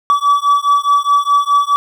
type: beating tone pair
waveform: triangle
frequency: 1145 / 1149.8 Hz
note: D6 / D6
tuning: -44 / -37 cents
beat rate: 4.8 Hz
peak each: -11 dBFS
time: 0.1-1.76 s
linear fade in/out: 0 ms
effects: none